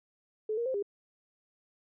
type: tone with pitch steps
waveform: sine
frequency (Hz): 431.6 / 469.8 / 522 / 404.3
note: A4 / A#4 / C5 / G#4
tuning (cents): -33 / +13 / -4 / -46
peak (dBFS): -29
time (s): 0.49-0.826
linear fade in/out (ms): 5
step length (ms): 84
effects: none